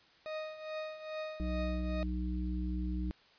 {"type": "tone with tremolo", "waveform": "40% pulse", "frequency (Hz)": 622, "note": "D#5", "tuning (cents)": -1, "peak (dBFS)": -35, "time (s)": [0.26, 2.03], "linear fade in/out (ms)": 0, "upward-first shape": "triangle", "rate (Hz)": 2.4, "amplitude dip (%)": 75}
{"type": "harmonic tone", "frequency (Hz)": 61.74, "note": "B1", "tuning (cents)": 0, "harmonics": [1, 3, 5], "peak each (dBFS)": [-34, -39, -41], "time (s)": [1.4, 3.11], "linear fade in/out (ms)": 0}
{"effects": ["white hiss -63 dBFS RMS until 3.38 s", "resampled to 11025 Hz"]}